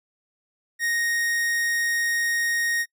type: tone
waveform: 45% pulse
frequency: 1864.7 Hz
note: A#6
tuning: in tune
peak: -22 dBFS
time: 0.79-2.86 s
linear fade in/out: 50 ms
effects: noise-tail reverb RT60 0.1 s tail -25 dB re dry